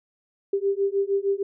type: beating tone pair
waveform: sine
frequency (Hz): 392.7 / 399.2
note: G4 / G4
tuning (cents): +3 / +32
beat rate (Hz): 6.5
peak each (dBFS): -24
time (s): 0.53-1.43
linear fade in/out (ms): 5
effects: none